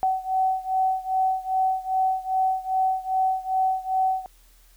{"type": "beating tone pair", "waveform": "sine", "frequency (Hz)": [755, 757.5], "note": ["F#5", "F#5"], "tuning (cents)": [35, 40], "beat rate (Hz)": 2.5, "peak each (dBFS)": [-23, -25], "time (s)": [0.03, 4.26], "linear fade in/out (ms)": 0, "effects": ["added 40 Hz sine -53 dBFS peak until 4.76 s", "white hiss -59 dBFS RMS until 4.76 s"]}